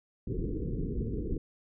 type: low-pass noise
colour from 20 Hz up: pink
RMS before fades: -33 dBFS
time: 0.27-1.38 s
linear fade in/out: 5 ms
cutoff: 470 Hz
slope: 96 dB/octave
effects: none